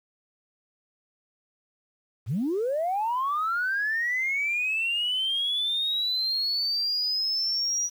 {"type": "linear sweep", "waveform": "sine", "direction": "up", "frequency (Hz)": [86.8, 5810], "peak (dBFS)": -23, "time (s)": [2.26, 7.9], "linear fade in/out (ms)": 50, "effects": ["tanh soft clip ceiling -20 dBFS", "9-bit"]}